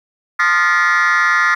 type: tone with frequency modulation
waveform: sine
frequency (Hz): 1568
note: G6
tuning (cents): 0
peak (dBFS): -8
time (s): 0.39-1.55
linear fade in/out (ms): 10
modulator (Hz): 171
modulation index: 2.5
effects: tanh soft clip ceiling -10 dBFS + 8-bit